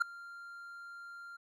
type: tone with ADSR envelope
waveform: triangle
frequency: 1391 Hz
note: F6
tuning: 7 cents flat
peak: -21 dBFS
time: 0-1.37 s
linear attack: 19 ms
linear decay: 4 ms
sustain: -23 dB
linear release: 12 ms
effects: none